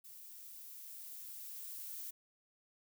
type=noise with level ramp; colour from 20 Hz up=violet; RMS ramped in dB=-54 to -45 dBFS; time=0.04-2.11 s; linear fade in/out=10 ms; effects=none